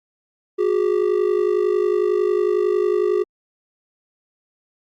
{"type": "ring-modulated tone", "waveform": "triangle", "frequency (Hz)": 390.1, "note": "G4", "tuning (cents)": -8, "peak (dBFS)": -11, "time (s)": [0.58, 3.24], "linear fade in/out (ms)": 20, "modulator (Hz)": 25.5, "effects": ["Opus 48 kbps"]}